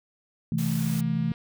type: chord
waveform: sine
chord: A minor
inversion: first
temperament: equal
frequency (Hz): 130.81 / 164.81 / 220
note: C3 / E3 / A3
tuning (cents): 0 / 0 / 0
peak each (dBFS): -30 / -26 / -28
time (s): 0.52-1.32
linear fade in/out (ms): 2
type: noise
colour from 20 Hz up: white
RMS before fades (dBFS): -39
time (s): 0.58-1.01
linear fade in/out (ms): 5
type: click train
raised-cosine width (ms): 0.3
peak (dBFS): -34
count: 124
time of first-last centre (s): 0.82-1.339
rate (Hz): 237
effects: none